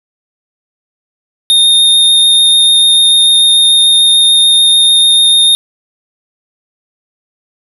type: tone with vibrato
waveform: square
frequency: 3672 Hz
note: A#7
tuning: 27 cents flat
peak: -5 dBFS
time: 1.5-5.55 s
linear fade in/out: 0 ms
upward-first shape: sine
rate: 6.8 Hz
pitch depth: 8 cents each way
effects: none